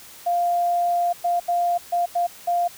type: tone bursts at uneven times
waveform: sine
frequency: 698.5 Hz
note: F5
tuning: in tune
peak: -18 dBFS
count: 6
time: 0.26-1.13 / 1.24-1.4 / 1.48-1.78 / 1.92-2.06 / 2.15-2.27 / 2.47-2.68 s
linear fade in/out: 10 ms
effects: white hiss -44 dBFS RMS until 2.77 s